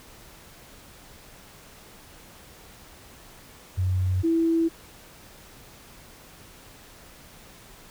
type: tone pair in turn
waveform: sine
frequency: 92.5 / 329.6 Hz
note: F#2 / E4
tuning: 0 / 0 cents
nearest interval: octave + minor seventh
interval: 2200 cents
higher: second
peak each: -21 / -19 dBFS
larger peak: second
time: 3.77-4.23 / 4.23-4.69 s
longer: neither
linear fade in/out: 20 ms
effects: pink hiss -49 dBFS RMS until 7.9 s